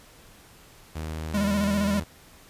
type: tone with pitch glide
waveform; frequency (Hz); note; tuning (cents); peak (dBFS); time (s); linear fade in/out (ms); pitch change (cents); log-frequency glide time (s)
sawtooth; 78.7 to 81.01; D#2 to E2; +20 to -30; -27; 0.95-2.04; 10; +50; 1.21-1.9
type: tone with vibrato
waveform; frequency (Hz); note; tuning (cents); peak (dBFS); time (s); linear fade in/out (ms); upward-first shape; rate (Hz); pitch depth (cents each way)
square; 201.9; G#3; -49; -23; 1.34-2; 5; square; 15; 49
effects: pink hiss -52 dBFS RMS until 2.49 s + resampled to 32000 Hz